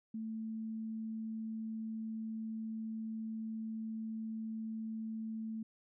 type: tone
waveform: sine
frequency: 221.4 Hz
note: A3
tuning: 11 cents sharp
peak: -38 dBFS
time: 0.14-5.63 s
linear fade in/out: 5 ms
effects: none